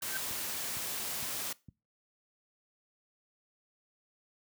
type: tone with exponential growth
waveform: sine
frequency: 1553 Hz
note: G6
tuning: 17 cents flat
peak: -32 dBFS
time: 0.01-0.17 s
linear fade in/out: 0 ms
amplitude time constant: 33 ms
type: noise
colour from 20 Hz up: white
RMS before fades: -37 dBFS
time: 0.02-1.53 s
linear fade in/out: 5 ms
type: click train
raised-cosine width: 5 ms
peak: -35 dBFS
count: 4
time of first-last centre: 0.31-1.686 s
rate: 2.18 Hz
effects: noise-tail reverb RT60 0.3 s tail -22 dB re dry + high-pass 80 Hz 12 dB/octave